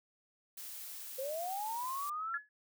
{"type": "noise", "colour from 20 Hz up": "blue", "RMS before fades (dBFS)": -46, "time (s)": [0.57, 2.1], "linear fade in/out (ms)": 5}
{"type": "linear sweep", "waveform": "sine", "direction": "up", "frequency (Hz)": [510, 1396.9], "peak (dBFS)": -36, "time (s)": [1.18, 2.38], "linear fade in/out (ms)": 10}
{"type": "tone with exponential decay", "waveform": "sine", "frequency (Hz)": 1700, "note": "G#6", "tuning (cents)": 40, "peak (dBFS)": -32, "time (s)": [2.34, 2.49], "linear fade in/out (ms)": 2, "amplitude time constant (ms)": 31}
{"effects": []}